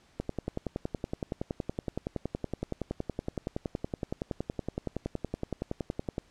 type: click train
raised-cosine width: 2 ms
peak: -18 dBFS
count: 65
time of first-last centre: 0.2-6.181 s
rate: 10.7 Hz
effects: pink hiss -63 dBFS RMS until 6.3 s + low-pass 7000 Hz 12 dB/octave